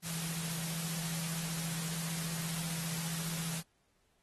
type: tone in noise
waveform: sine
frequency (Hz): 164.81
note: E3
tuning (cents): 0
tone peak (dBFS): -39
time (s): 0.02-3.63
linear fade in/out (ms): 50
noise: white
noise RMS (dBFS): -40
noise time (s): 0.02-3.63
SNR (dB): -2
effects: pink hiss -75 dBFS RMS until 4.22 s + AAC 32 kbps